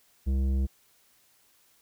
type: tone with tanh clipping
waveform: sine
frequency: 66.7 Hz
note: C2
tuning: 34 cents sharp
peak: -25 dBFS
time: 0.26-0.67 s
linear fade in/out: 20 ms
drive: 11 dB
effects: white hiss -64 dBFS RMS until 1.81 s